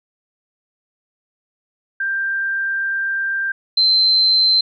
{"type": "tone pair in turn", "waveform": "sine", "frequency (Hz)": [1582, 4096], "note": ["G6", "C8"], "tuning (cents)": [15, -38], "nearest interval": "octave + major third", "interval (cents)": 1647, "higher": "second", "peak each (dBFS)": [-18, -11], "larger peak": "second", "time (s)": [[2, 3.52], [3.77, 4.61]], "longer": "first", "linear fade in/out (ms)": 5, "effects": []}